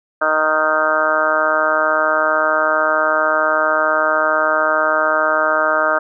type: harmonic tone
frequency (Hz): 155.56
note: D#3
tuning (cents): 0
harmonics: 2 / 3 / 4 / 5 / 6 / 7 / 8 / 9 / 10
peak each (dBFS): -30 / -30 / -18 / -29 / -24 / -27 / -19 / -21 / -20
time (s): 0.21-5.99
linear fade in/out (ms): 10
effects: none